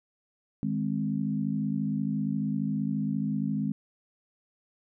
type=chord; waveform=sine; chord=Ab major; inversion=second; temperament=equal with one note detuned; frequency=155.56 / 206.8 / 261.6 Hz; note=Eb3 / Ab3 / C4; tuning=0 / -7 / 0 cents; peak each=-32 / -29 / -32 dBFS; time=0.63-3.72 s; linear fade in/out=0 ms; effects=none